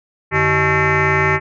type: tone with frequency modulation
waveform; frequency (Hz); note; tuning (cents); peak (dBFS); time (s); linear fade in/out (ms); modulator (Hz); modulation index
sine; 1100; C#6; -14; -11; 0.31-1.4; 50; 238; 4.7
effects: tanh soft clip ceiling -8 dBFS